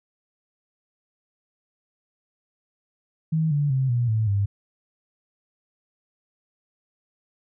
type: tone with pitch steps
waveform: sine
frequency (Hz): 159.2 / 145.15 / 132.33 / 120.65 / 110 / 100.29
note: D#3 / D3 / C3 / B2 / A2 / G2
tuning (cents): +40 / -20 / +20 / -40 / 0 / +40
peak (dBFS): -19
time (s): 3.32-4.46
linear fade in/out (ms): 10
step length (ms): 190
effects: none